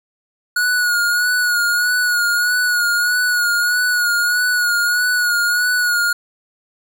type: tone with vibrato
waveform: square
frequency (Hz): 1452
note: F#6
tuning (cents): -33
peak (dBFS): -15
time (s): 0.56-6.13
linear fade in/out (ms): 5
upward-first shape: sine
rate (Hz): 1.6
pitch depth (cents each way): 37
effects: none